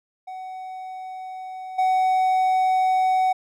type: tone with level steps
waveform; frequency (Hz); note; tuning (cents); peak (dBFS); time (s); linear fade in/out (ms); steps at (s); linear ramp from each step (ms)
triangle; 749; F#5; +21; -30 / -15; 0.27-3.33; 10; 1.78; 10
effects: none